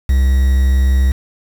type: tone with quantisation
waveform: triangle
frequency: 65.9 Hz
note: C2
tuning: 13 cents sharp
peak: -7 dBFS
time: 0.09-1.12 s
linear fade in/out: 5 ms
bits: 5
effects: none